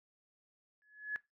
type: tone with exponential growth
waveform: sine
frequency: 1700 Hz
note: G#6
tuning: 40 cents sharp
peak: -31 dBFS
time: 0.82-1.16 s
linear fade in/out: 0 ms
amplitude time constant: 73 ms
effects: noise-tail reverb RT60 0.2 s tail -20 dB re dry